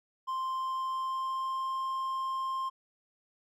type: tone with pitch glide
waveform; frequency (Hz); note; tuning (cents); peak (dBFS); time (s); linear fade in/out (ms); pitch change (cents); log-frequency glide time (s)
triangle; 1046.5 to 1056.8; C6 to C6; 0 to +17; -29; 0.27-2.7; 20; +17; 0.52-1.85
effects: none